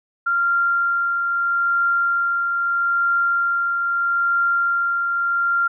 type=tone with tremolo; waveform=sine; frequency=1387 Hz; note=F6; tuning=12 cents flat; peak=-15 dBFS; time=0.26-5.68 s; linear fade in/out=10 ms; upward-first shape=triangle; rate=0.78 Hz; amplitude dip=35%; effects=none